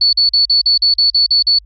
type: tone bursts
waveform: sine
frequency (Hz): 4443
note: C#8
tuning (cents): +3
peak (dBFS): -8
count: 10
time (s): 0.01-1.588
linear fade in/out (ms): 5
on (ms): 120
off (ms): 42
effects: added 50 Hz sine -39 dBFS peak until 1.65 s + Opus 48 kbps